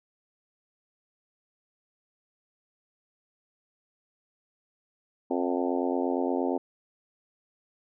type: harmonic tone with a mistuned harmonic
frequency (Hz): 88.6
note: F2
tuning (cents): +25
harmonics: 3 / 4 / 5 / 6 / 7 / 8 / 9 / 10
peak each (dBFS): -29 / -31 / -33 / -35 / -36 / -37 / -38 / -39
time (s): 5.3-6.58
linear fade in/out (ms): 10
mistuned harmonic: 9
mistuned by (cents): -33
effects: none